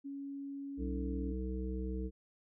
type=tone; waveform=sine; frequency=278.5 Hz; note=C#4; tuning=8 cents sharp; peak=-40 dBFS; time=0.04-1.33 s; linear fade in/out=20 ms
type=harmonic tone; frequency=63.5 Hz; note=B1; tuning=49 cents sharp; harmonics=1 / 3 / 5 / 7; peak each=-37 / -42 / -44 / -45 dBFS; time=0.77-2.11 s; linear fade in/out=50 ms
effects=none